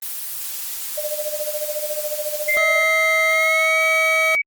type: noise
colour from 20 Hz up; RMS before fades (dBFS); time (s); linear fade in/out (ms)
blue; -28; 0.02-2.57; 5
type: tone with tremolo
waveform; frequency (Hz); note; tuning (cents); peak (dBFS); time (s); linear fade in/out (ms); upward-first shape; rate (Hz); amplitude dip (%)
sine; 601; D5; +40; -21; 0.97-2.84; 10; sine; 14; 85
type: tone with pitch glide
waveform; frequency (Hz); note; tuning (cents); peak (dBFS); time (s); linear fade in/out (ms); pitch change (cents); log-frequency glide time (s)
sine; 2093 to 2269; C7 to C#7; 0 to +40; -16; 2.48-4.42; 10; +140; 3.26-3.8
type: tone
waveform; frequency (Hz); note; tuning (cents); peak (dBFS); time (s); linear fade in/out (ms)
25% pulse; 640; D#5; +49; -16; 2.57-4.35; 0
effects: Opus 24 kbps